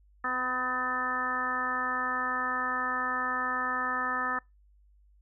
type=harmonic tone with a mistuned harmonic; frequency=253.6 Hz; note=B3; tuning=46 cents sharp; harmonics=1 / 2 / 3 / 4 / 5 / 6 / 7; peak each=-41 / -43 / -40 / -37 / -31 / -42 / -33 dBFS; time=0.24-4.39 s; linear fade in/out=5 ms; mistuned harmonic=4; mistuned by=-18 cents; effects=noise-tail reverb RT60 0.2 s tail -25 dB re dry + added 50 Hz sine -58 dBFS peak until 5.21 s